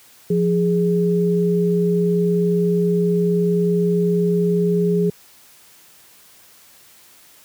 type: tone pair together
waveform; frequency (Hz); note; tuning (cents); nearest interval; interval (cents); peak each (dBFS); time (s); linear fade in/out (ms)
sine; 174.61 / 415.3; F3 / G#4; 0 / 0; octave + minor third; 1500; -17 / -18; 0.3-5.1; 5
effects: white hiss -49 dBFS RMS until 7.44 s + high-pass 60 Hz 12 dB/octave